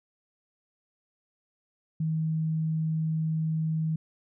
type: tone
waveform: sine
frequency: 158.9 Hz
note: D#3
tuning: 37 cents sharp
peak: -25 dBFS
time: 2-3.96 s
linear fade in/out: 5 ms
effects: none